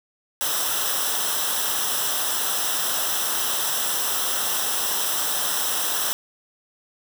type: noise with comb filter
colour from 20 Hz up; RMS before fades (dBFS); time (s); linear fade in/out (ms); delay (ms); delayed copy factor
white; -24; 0.41-6.13; 0; 0.44; -0.75
effects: none